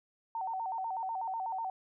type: tone with vibrato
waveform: sine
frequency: 830.6 Hz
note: G#5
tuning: in tune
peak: -33 dBFS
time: 0.35-1.7 s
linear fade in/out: 2 ms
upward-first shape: square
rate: 8.1 Hz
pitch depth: 160 cents each way
effects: none